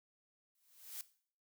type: noise with exponential growth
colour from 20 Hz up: blue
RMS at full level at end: -42 dBFS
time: 0.55-1.01 s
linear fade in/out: 1 ms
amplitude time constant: 100 ms
effects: noise-tail reverb RT60 0.5 s tail -17 dB re dry